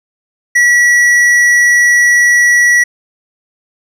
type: tone with tanh clipping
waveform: sine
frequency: 1937 Hz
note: B6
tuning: 34 cents flat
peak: -7 dBFS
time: 0.55-2.84 s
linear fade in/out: 10 ms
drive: 10 dB
effects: none